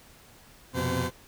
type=tone cluster; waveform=20% pulse; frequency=88 / 122 / 129.5 / 512 Hz; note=F2 / B2 / C3 / C5; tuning=+14 / -21 / -17 / -38 cents; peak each=-27 dBFS; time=0.73-1.11 s; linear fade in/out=50 ms; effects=pink hiss -54 dBFS RMS until 1.27 s